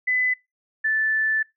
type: tone pair in turn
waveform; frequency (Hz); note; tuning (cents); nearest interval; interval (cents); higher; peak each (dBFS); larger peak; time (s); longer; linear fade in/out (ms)
sine; 2007 / 1754.8; B6 / A6; +27 / -5; major second; 232; first; -19; neither; 0.07-0.34 / 0.84-1.43; second; 10
effects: noise-tail reverb RT60 0.2 s tail -21 dB re dry